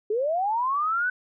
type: linear sweep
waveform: sine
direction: up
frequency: 404.2 to 1520 Hz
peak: -22 dBFS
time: 0.1-1.1 s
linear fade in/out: 5 ms
effects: none